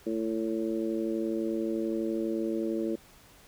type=harmonic tone; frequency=111.7 Hz; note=A2; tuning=27 cents sharp; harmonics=2 / 3 / 4 / 5; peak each=-34 / -30 / -36 / -38 dBFS; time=0.06-2.96 s; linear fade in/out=10 ms; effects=pink hiss -56 dBFS RMS until 3.47 s